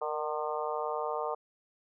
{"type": "harmonic tone with a mistuned harmonic", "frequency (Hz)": 151.4, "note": "D#3", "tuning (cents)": -47, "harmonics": [3, 4, 5, 6, 7, 8], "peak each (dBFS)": [-36, -37, -38, -39, -39, -40], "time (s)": [0.01, 1.35], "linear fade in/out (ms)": 10, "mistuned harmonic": 3, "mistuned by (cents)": 40, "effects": []}